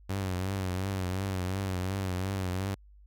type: tone with vibrato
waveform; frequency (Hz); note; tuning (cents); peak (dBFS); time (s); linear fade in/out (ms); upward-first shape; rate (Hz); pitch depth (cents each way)
sawtooth; 94.3; F#2; +33; -26; 0.09-2.75; 10; triangle; 2.8; 90
effects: added 50 Hz sine -52 dBFS peak until 3.06 s